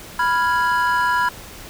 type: chord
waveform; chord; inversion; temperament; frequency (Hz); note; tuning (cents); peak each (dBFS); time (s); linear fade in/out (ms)
triangle; F diminished; second; equal; 987.8 / 1396.9 / 1661.2; Cb6 / F6 / Ab6; 0 / 0 / 0; -16 / -21 / -21; 0.19-1.29; 5
effects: pink hiss -38 dBFS RMS until 1.69 s